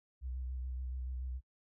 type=tone with vibrato; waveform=sine; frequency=63.6 Hz; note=C2; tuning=48 cents flat; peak=-36 dBFS; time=0.21-1.41 s; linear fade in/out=50 ms; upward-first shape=square; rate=7 Hz; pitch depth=27 cents each way; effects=noise-tail reverb RT60 0.1 s tail -23 dB re dry + tanh soft clip ceiling -33 dBFS